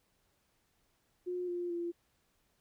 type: tone with pitch steps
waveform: sine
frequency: 359.1 / 351.3 / 343.7 Hz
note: F4 / F4 / F4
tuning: +48 / +10 / -28 cents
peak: -34 dBFS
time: 1.26-1.92 s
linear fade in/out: 20 ms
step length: 220 ms
effects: pink hiss -75 dBFS RMS until 2.6 s